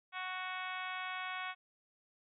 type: harmonic tone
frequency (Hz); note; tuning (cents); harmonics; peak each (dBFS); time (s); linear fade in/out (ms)
370; F#4; 0; 2 / 3 / 4 / 5 / 6 / 7 / 8 / 9 / 10; -46 / -44 / -45 / -48 / -46 / -48 / -58 / -50 / -58; 0.12-1.55; 50
effects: none